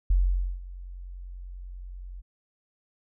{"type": "tone with ADSR envelope", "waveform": "sine", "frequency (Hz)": 45.12, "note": "F#1", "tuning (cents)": -43, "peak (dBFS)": -17, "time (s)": [0.1, 2.22], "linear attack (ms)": 6, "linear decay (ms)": 490, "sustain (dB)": -20, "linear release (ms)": 26, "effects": []}